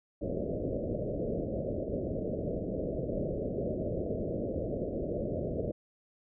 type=low-pass noise; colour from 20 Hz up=white; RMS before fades=-34 dBFS; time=0.21-5.72 s; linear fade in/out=10 ms; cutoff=630 Hz; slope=96 dB/octave; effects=none